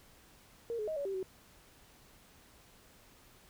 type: tone with pitch steps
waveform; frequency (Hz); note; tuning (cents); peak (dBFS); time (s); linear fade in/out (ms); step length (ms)
sine; 465.7 / 424.8 / 628 / 567 / 389.6 / 376.8; A#4 / G#4 / D#5 / C#5 / G4 / F#4; -2 / +39 / +16 / +39 / -11 / +32; -34; 0.7-1.228; 0; 88
effects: pink hiss -61 dBFS RMS until 3.49 s